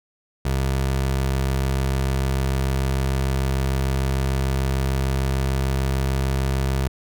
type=tone; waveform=25% pulse; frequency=66.7 Hz; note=C2; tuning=34 cents sharp; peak=-16 dBFS; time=0.45-6.88 s; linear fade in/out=5 ms; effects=none